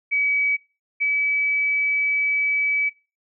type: tone pair in turn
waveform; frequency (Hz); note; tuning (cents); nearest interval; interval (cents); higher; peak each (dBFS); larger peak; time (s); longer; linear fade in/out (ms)
sine; 2277 / 2290; C#7 / D7; +46 / -44; unison; 10; second; -18; neither; 0.11-0.57 / 1-2.9; second; 20
effects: noise-tail reverb RT60 0.3 s tail -20 dB re dry